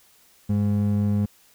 triangle ring-modulated tone, 153.4 Hz, D#3, 24 cents flat, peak -14 dBFS, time 0.49-1.26 s, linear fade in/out 10 ms, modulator 52.4 Hz, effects white hiss -57 dBFS RMS until 1.54 s

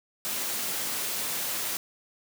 white high-pass noise, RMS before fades -31 dBFS, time 0.25-1.77 s, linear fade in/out 0 ms, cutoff 140 Hz, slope 12 dB/octave, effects none

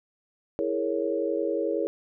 sine chord, A# half-diminished seventh, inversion second, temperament equal, 329.6 / 415.3 / 466.2 / 554.4 Hz, E4 / G#4 / A#4 / C#5, 0 / 0 / 0 / 0 cents, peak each -30 dBFS, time 0.59-1.87 s, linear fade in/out 0 ms, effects none

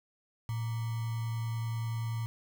sine tone with sample-and-hold, 113.8 Hz, A#2, 41 cents flat, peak -31 dBFS, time 0.49-2.26 s, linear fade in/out 0 ms, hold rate 1050 Hz, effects none

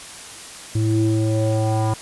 square tone with low-pass filter sweep, 109.6 Hz, A2, 6 cents flat, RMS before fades -19 dBFS, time 0.75-1.94 s, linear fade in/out 5 ms, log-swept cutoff 250 to 970 Hz, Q 3.4, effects white hiss -37 dBFS RMS until 2.01 s + resampled to 24000 Hz

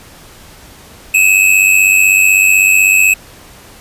square tone pair together, 2536 / 2632 Hz, D#7 / E7, +32 / -3 cents, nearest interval minor second, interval 65 cents, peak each -10 dBFS, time 1.14-3.14 s, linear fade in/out 5 ms, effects pink hiss -38 dBFS RMS until 3.8 s + resampled to 32000 Hz

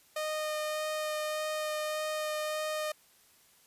sawtooth tone with vibrato, 614 Hz, D#5, 23 cents flat, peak -28 dBFS, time 0.16-2.92 s, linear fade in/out 5 ms, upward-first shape sine, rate 1.7 Hz, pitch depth 9 cents each way, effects white hiss -63 dBFS RMS until 3.66 s + resampled to 32000 Hz

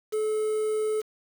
triangle tone with quantisation, 431.1 Hz, A4, 35 cents flat, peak -22 dBFS, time 0.12-1.02 s, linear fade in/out 20 ms, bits 7, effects none

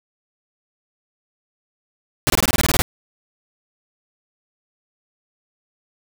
pink noise bursts, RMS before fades -17 dBFS, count 11, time 2.27-2.82 s, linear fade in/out 0 ms, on 30 ms, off 22 ms, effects none

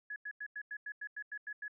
sine tone bursts, 1689 Hz, G#6, 29 cents sharp, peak -39 dBFS, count 11, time 0.1-1.681 s, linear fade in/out 5 ms, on 61 ms, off 91 ms, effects none

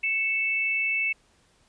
sine tone pair together, 2217 / 2639 Hz, C#7 / E7, 0 / +1 cents, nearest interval minor third, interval 301 cents, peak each -27 / -25 dBFS, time 0.03-1.13 s, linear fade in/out 10 ms, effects pink hiss -63 dBFS RMS until 1.68 s + resampled to 22050 Hz

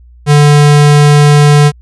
square tone, 146.83 Hz, D3, in tune, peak -3 dBFS, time 0.26-1.72 s, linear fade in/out 50 ms, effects added 60 Hz sine -35 dBFS peak until 1.81 s + resampled to 24000 Hz

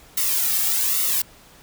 blue noise with flanger, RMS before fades -21 dBFS, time 0.17-1.22 s, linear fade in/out 5 ms, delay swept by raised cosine 1.2 to 2.04 ms, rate 1.2 Hz, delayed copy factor -0.8, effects pink hiss -49 dBFS RMS until 1.62 s

